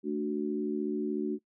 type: chord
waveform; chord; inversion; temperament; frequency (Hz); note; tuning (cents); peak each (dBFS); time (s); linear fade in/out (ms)
sine; D major; second; equal; 220 / 293.7 / 370; A3 / D4 / F#4; 0 / 0 / 0; -34 / -33 / -33; 0.03-1.39; 50
effects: noise-tail reverb RT60 0.1 s tail -22 dB re dry